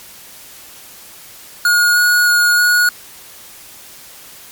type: tone with pitch steps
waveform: square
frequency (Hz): 1438 / 1450 / 1439 / 1451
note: F#6 / F#6 / F#6 / F#6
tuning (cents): -50 / -35 / -49 / -34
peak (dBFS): -10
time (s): 1.65-2.89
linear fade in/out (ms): 2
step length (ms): 310
effects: white hiss -38 dBFS RMS until 4.51 s + MP3 96 kbps